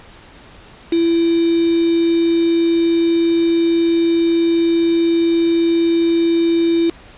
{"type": "tone with quantisation", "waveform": "sine", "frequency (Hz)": 335, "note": "E4", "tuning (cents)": 28, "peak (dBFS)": -12, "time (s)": [0.92, 6.9], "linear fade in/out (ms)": 5, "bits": 4, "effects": ["pink hiss -42 dBFS RMS until 7.17 s", "resampled to 8000 Hz"]}